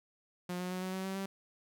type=tone with pitch steps; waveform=sawtooth; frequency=178.8 / 181.3 / 183.83 / 186.39 / 188.99 / 191.63 / 194.31 Hz; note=F3 / F#3 / F#3 / F#3 / F#3 / G3 / G3; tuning=+41 / -35 / -11 / +13 / +37 / -39 / -15 cents; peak=-32 dBFS; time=0.49-1.26 s; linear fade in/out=5 ms; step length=110 ms; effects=none